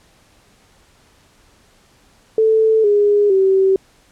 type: tone with pitch steps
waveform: sine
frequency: 441 / 411.5 / 383.9 Hz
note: A4 / G#4 / G4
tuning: +4 / -16 / -36 cents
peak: -10 dBFS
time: 2.38-3.76 s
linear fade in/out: 2 ms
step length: 460 ms
effects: pink hiss -53 dBFS RMS until 4.11 s + low-pass 10000 Hz 12 dB/octave